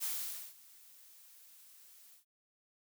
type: noise with ADSR envelope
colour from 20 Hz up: blue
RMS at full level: -36 dBFS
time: 0-2.25 s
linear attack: 35 ms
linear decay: 500 ms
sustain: -23 dB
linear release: 120 ms
effects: none